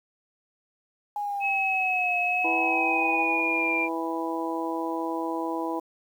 sine exponential two-way sweep, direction down then up, 830.6 to 709 to 830.6 Hz, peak -27 dBFS, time 1.16-3.4 s, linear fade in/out 2 ms, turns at 2.19 s
sine tone with pitch glide, 2569 to 2383 Hz, E7 to D7, -45 to +25 cents, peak -24 dBFS, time 1.4-3.89 s, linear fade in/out 50 ms, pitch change -130 cents, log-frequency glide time 2.59-3.75 s
harmonic tone, 164.4 Hz, E3, 4 cents flat, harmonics 2 / 3 / 4 / 5 / 6, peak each -30 / -35 / -36 / -35 / -33 dBFS, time 2.44-5.8 s, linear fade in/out 10 ms
effects 9-bit

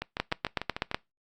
two click trains, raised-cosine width 0.3 ms, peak -16 / -10 dBFS, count 7 / 7, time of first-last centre 0.02-0.914 / 0.2-0.945 s, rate 6.71 / 8.05 Hz, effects noise-tail reverb RT60 0.2 s tail -23 dB re dry + Opus 48 kbps

